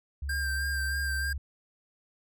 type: tone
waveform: sine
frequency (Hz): 69.9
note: C#2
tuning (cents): +15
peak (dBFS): -31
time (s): 0.22-1.38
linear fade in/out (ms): 5
type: tone with vibrato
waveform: square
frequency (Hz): 1587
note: G6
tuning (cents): +21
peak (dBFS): -31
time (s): 0.29-1.33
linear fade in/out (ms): 5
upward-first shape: sine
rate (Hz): 3.2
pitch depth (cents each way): 25
effects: none